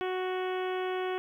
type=harmonic tone; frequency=370 Hz; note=F#4; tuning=in tune; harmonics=1 / 2 / 3 / 4 / 5 / 6 / 7 / 8 / 9; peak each=-31 / -37 / -41 / -43 / -45 / -47 / -48 / -49 / -50 dBFS; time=0.01-1.18 s; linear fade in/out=0 ms; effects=11-bit